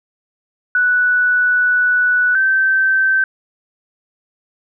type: tone pair in turn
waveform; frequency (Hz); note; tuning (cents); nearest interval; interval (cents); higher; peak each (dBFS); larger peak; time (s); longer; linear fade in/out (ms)
sine; 1480 / 1549.7; F#6 / G6; 0 / -20; minor second; 80; second; -11; neither; 0.75-2.35 / 2.35-3.24; first; 2
effects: none